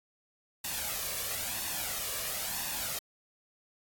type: noise with flanger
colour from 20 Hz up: white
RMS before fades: -35 dBFS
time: 0.64-2.99 s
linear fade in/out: 5 ms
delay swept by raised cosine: 1.1 to 1.77 ms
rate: 1 Hz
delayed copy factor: +0.6
effects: AAC 64 kbps